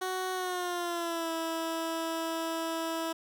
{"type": "tone with pitch glide", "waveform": "15% pulse", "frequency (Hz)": [371.8, 327.4], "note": ["F#4", "E4"], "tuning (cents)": [8, -12], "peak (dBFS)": -25, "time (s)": [0.01, 3.13], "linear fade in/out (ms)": 10, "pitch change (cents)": -220, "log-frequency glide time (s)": [0.33, 1.31], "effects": []}